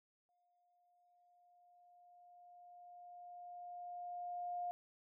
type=tone with exponential growth; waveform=sine; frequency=708 Hz; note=F5; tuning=23 cents sharp; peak=-38 dBFS; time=0.29-4.71 s; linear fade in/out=0 ms; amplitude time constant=960 ms; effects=none